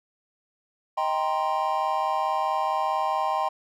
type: chord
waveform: triangle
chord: C minor seventh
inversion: first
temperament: just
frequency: 627.9 / 784.9 / 941.9 / 1046.5 Hz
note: Eb5 / G5 / Bb5 / C6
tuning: +16 / +2 / +18 / 0 cents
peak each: -29 / -25 / -28 / -26 dBFS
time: 0.97-3.49 s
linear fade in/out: 10 ms
effects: none